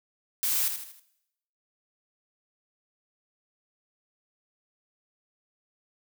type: noise with echo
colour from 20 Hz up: blue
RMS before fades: -27 dBFS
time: 0.43-0.68 s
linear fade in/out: 0 ms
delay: 79 ms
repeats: 4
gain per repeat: -7 dB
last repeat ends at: 0.996 s
effects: noise-tail reverb RT60 0.8 s tail -17 dB re dry